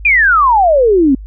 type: exponential sweep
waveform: sine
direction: down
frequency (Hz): 2489 to 255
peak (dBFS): -6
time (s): 0.05-1.15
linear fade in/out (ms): 5
effects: added 51 Hz sine -26 dBFS peak until 1.26 s